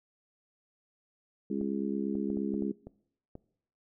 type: harmonic tone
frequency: 68.6 Hz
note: C#2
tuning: 17 cents flat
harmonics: 3 / 4 / 5 / 6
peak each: -33 / -35 / -37 / -39 dBFS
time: 1.5-2.72 s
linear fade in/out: 5 ms
type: clicks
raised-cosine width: 2 ms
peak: -30 dBFS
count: 8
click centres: 1.612 / 2.153 / 2.302 / 2.371 / 2.541 / 2.623 / 2.87 / 3.354 s
effects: noise-tail reverb RT60 0.7 s tail -21 dB re dry